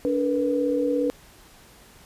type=tone cluster; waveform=sine; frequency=286.9 / 451.7 / 488.9 Hz; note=D4 / A4 / B4; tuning=-40 / +45 / -18 cents; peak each=-24 / -32 / -23 dBFS; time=0.05-1.1 s; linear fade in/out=0 ms; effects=pink hiss -51 dBFS RMS until 2.05 s + resampled to 32000 Hz